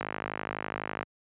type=click train; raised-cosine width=0.5 ms; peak=-16 dBFS; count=54; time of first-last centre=0.01-1.029 s; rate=52 Hz; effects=high-pass 100 Hz 12 dB/octave + resampled to 8000 Hz